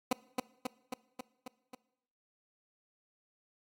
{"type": "tone with echo", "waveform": "15% pulse", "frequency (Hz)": 253, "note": "B3", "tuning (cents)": 42, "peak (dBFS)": -20, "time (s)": [0.11, 0.13], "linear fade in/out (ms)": 5, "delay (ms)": 270, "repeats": 6, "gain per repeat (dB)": -3, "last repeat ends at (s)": 1.75, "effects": ["noise-tail reverb RT60 0.8 s tail -21 dB re dry", "AAC 64 kbps"]}